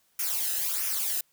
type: noise with flanger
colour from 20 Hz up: blue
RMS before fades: -29 dBFS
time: 0.19-1.21 s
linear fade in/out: 5 ms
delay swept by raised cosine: 0.24 to 0.9 ms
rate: 1.5 Hz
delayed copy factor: -0.7
effects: white hiss -68 dBFS RMS until 1.32 s